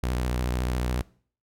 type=tone with vibrato; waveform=sawtooth; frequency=61.74 Hz; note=B1; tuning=in tune; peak=-21 dBFS; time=0.03-1.02 s; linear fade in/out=5 ms; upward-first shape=sine; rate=14 Hz; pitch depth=87 cents each way; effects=noise-tail reverb RT60 0.5 s tail -22 dB re dry